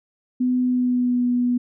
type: tone with pitch glide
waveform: sine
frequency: 251.1 to 245.2 Hz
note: B3 to B3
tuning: +29 to -12 cents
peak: -17 dBFS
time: 0.4-1.58 s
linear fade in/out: 10 ms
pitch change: -41 cents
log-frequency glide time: 0.6-1.25 s
effects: none